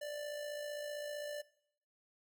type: tone with amplitude modulation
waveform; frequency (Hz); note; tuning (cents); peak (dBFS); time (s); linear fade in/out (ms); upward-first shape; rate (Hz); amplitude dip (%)
square; 589; D5; +5; -39; 0.01-1.42; 10; sine; 55.5; 45
effects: noise-tail reverb RT60 0.7 s tail -21 dB re dry